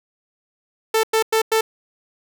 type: tone bursts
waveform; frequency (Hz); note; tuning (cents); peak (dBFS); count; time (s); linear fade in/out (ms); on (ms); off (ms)
sawtooth; 443.1; A4; +12; -11; 4; 0.94-1.61; 5; 94; 98
effects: none